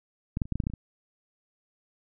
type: clicks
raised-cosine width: 5 ms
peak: -16 / -14 / -30 / -15 / -16 / -11 / -29 / -14 / -27 / -23 dBFS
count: 10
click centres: 0.371 / 0.418 / 0.455 / 0.523 / 0.556 / 0.602 / 0.638 / 0.669 / 0.7 / 0.737 s
effects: none